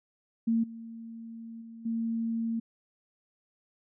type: tone with level steps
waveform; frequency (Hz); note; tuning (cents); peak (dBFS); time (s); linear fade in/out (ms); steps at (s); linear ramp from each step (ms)
sine; 228.1; A#3; -37; -23 / -40 / -43 / -28; 0.47-2.6; 10; 0.63 / 1.61 / 1.85; 10
effects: none